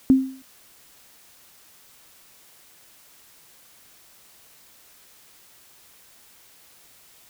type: tone with exponential decay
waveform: sine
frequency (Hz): 264.1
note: C4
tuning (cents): +16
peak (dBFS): -8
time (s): 0.1-0.42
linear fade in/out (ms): 0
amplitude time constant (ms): 69
effects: white hiss -53 dBFS RMS until 7.29 s